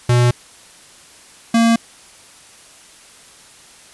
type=tone pair in turn; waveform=square; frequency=121.8 / 229.9 Hz; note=B2 / A#3; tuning=-24 / -24 cents; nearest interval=major seventh; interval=1100 cents; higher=second; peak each=-11 dBFS; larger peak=neither; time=0.09-0.31 / 1.54-1.76 s; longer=neither; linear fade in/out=5 ms; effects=white hiss -44 dBFS RMS until 3.93 s + resampled to 24000 Hz